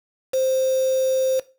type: tone with quantisation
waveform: sine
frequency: 523.3 Hz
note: C5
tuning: in tune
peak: -18 dBFS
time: 0.33-1.4 s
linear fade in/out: 10 ms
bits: 5
effects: noise-tail reverb RT60 0.3 s tail -17 dB re dry